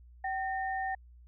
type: tone pair together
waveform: sine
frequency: 767.7 / 1826 Hz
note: G5 / A#6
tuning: -36 / -36 cents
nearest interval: octave + minor third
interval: 1500 cents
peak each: -32 / -37 dBFS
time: 0.24-0.95 s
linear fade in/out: 5 ms
effects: added 60 Hz sine -52 dBFS peak until 1.27 s